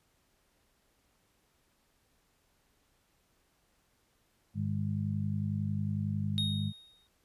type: harmonic tone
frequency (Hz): 51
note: G#1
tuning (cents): -31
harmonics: 2 / 3 / 4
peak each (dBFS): -33 / -36 / -35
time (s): 4.54-6.73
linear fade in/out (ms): 50
type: tone with exponential decay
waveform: triangle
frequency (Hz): 3729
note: A#7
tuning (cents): 0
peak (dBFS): -27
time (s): 6.38-7.07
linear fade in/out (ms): 0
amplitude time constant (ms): 150
effects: pink hiss -72 dBFS RMS until 7.24 s + resampled to 32000 Hz